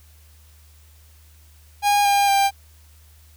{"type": "tone with pitch steps", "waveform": "45% pulse", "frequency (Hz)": [817, 804.8, 792.8], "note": ["G#5", "G5", "G5"], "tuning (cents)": [-29, 45, 19], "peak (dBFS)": -15, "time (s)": [1.82, 2.51], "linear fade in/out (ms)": 50, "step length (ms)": 230, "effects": ["added 76 Hz sine -48 dBFS peak until 3.36 s", "white hiss -56 dBFS RMS until 3.36 s"]}